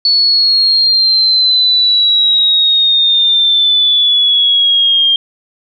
sine exponential sweep, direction down, 4435 to 3198 Hz, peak -7 dBFS, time 0.05-5.16 s, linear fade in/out 2 ms, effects none

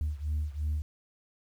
sine beating tone pair, 74.5 / 77.4 Hz, D2 / D#2, +25 / -9 cents, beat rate 2.9 Hz, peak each -30 / -32 dBFS, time 0.01-0.82 s, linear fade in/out 0 ms, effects tanh soft clip ceiling -25 dBFS + 10-bit

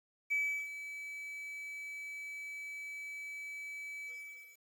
triangle tone with ADSR envelope, 2295 Hz, D7, 40 cents flat, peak -26 dBFS, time 0.3-4.61 s, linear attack 22 ms, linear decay 350 ms, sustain -14 dB, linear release 550 ms, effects tanh soft clip ceiling -26 dBFS + 10-bit

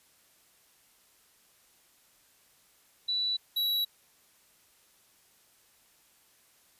sine / square tone pair in turn, 3951 / 3910 Hz, B7 / B7, 0 / -18 cents, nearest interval unison, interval 18 cents, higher first, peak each -27 dBFS, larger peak neither, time 3.08-3.37 / 3.56-3.85 s, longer neither, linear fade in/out 10 ms, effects white hiss -64 dBFS RMS until 6.79 s + resampled to 32000 Hz

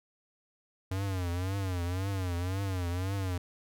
square tone with vibrato, 92.5 Hz, F#2, in tune, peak -31 dBFS, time 0.91-3.38 s, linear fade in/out 5 ms, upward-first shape triangle, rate 1.9 Hz, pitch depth 140 cents each way, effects none

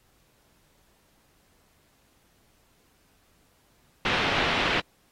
white low-pass noise, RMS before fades -26 dBFS, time 4.05-4.8 s, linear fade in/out 2 ms, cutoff 3200 Hz, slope 24 dB/octave, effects pink hiss -65 dBFS RMS until 5.11 s + AAC 48 kbps

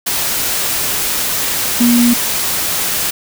sine tone in noise, 239.5 Hz, A#3, 47 cents sharp, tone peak -8 dBFS, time 1.8-2.14 s, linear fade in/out 10 ms, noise white, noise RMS -17 dBFS, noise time 0.06-3.11 s, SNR +6 dB, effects none

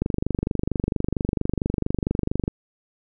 click train, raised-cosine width 3 ms, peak -9 dBFS, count 61, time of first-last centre 0.02-2.479 s, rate 24.4 Hz, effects none

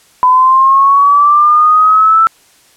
sine linear sweep, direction up, 1000 to 1330 Hz, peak -4 dBFS, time 0.23-2.27 s, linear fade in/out 0 ms, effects white hiss -47 dBFS RMS until 2.76 s + low-pass 11000 Hz 12 dB/octave

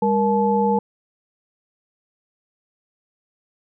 sine tone cluster, 201.5 / 470.8 / 864 Hz, G3 / A#4 / A5, +48 / +17 / -32 cents, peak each -20 dBFS, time 0.02-0.79 s, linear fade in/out 5 ms, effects none

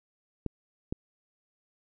clicks, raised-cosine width 3 ms, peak -18 dBFS, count 2, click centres 0.463 / 0.925 s, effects none

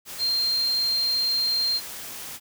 sine tone in noise, 4186 Hz, C8, in tune, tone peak -21 dBFS, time 0.18-1.81 s, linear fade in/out 50 ms, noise white, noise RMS -37 dBFS, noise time 0.05-2.4 s, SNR +13 dB, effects none

